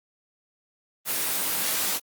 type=noise with comb filter; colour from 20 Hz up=white; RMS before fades=-26 dBFS; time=1.05-2 s; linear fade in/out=50 ms; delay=18 ms; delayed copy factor=-0.6; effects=high-pass 150 Hz 12 dB/octave + Opus 24 kbps